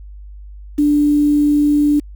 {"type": "tone with quantisation", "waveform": "sine", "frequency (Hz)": 293.7, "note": "D4", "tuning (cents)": 0, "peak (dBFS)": -10, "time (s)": [0.78, 2], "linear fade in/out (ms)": 10, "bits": 6, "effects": ["added 50 Hz sine -32 dBFS peak until 2.15 s"]}